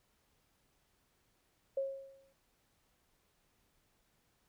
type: tone with exponential decay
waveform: sine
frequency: 543 Hz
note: C#5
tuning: 36 cents flat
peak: -30 dBFS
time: 1.77-2.33 s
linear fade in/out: 5 ms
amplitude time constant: 120 ms
effects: pink hiss -75 dBFS RMS until 4.48 s